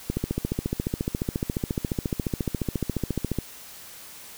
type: click train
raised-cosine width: 3 ms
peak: -12 dBFS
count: 48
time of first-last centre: 0.1-3.387 s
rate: 14.3 Hz
effects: white hiss -44 dBFS RMS until 4.37 s